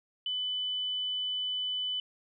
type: tone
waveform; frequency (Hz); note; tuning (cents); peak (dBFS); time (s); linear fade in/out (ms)
sine; 3000; F#7; +23; -30; 0.26-2; 2
effects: none